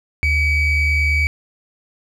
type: ring-modulated tone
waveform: triangle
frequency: 1174.7 Hz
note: D6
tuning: in tune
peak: -9 dBFS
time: 0.23-1.27 s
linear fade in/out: 0 ms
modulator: 1100 Hz
effects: none